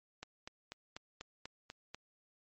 click train, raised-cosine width 0.2 ms, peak -27 dBFS, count 8, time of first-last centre 0.23-1.946 s, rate 4.08 Hz, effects MP3 32 kbps

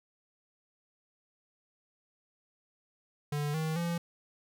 square tone with pitch steps, 146.83 / 158.28 / 170.62 Hz, D3 / D#3 / F3, 0 / +30 / -40 cents, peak -31 dBFS, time 3.32-3.98 s, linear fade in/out 5 ms, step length 220 ms, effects none

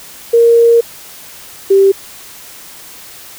sine tone pair in turn, 466.2 / 390.6 Hz, A#4 / G4, 0 / -6 cents, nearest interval minor third, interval 306 cents, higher first, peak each -4 dBFS, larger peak neither, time 0.33-0.81 / 1.7-1.92 s, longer first, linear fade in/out 10 ms, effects white hiss -34 dBFS RMS until 3.38 s

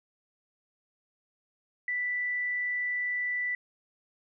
sine tone, 1975.5 Hz, B6, in tune, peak -28 dBFS, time 1.88-3.55 s, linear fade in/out 2 ms, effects none

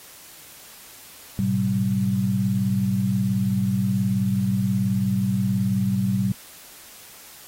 sine tone cluster, 108 / 126.7 / 192.5 Hz, A2 / B2 / G3, -32 / +45 / -31 cents, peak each -26 / -26 / -21 dBFS, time 1.39-6.32 s, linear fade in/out 0 ms, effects white hiss -45 dBFS RMS until 7.47 s + AAC 48 kbps

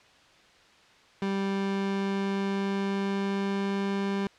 30% pulse tone with pitch glide, 196 to 197.71 Hz, G3 to G3, 0 to +15 cents, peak -24 dBFS, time 1.22-4.27 s, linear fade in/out 2 ms, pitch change +15 cents, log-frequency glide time 1.46-3.82 s, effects white hiss -57 dBFS RMS until 4.38 s + low-pass 4000 Hz 12 dB/octave

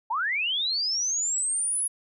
sine linear sweep, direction up, 830 to 10548 Hz, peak -24 dBFS, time 0.1-1.88 s, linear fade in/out 10 ms, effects none

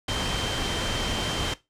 sine tone in noise, 3131 Hz, G7, 3 cents flat, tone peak -32 dBFS, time 0.08-1.54 s, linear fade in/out 5 ms, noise pink, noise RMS -28 dBFS, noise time 0.08-1.54 s, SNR -7 dB, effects noise-tail reverb RT60 0.2 s tail -17 dB re dry + low-pass 7000 Hz 12 dB/octave

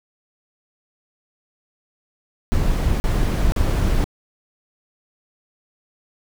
brown noise bursts, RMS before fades -18 dBFS, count 3, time 2.52-4.042 s, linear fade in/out 0 ms, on 480 ms, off 41 ms, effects none

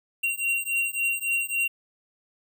square beating tone pair, 2753 / 2756.6 Hz, F7 / F7, -25 / -23 cents, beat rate 3.6 Hz, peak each -28 dBFS, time 0.23-1.68 s, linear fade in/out 10 ms, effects none

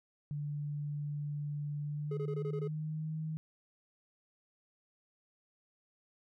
sine tone with pitch glide, 146.6 to 157.12 Hz, D3 to D#3, -3 to +17 cents, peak -35 dBFS, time 0.31-3.37 s, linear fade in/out 0 ms, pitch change +120 cents, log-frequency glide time 1.8-3.16 s
triangle tone bursts, 421.3 Hz, G#4, 25 cents sharp, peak -34 dBFS, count 7, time 2.11-2.677 s, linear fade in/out 5 ms, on 63 ms, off 21 ms
effects none

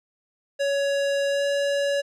square tone with pitch glide, 560 to 564.9 Hz, C#5 to C#5, +18 to +33 cents, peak -22 dBFS, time 0.59-2.02 s, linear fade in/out 20 ms, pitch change +15 cents, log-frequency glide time 1.29-1.44 s, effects low-pass 7000 Hz 12 dB/octave

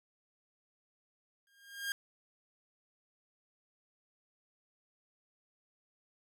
sawtooth tone with exponential growth, 1614 Hz, G#6, 50 cents flat, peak -28 dBFS, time 1.47-1.92 s, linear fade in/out 1 ms, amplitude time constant 96 ms, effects none

